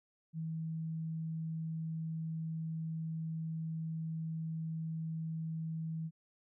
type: tone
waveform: sine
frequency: 161.1 Hz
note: E3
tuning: 39 cents flat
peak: -36 dBFS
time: 0.33-6.11 s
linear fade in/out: 50 ms
effects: none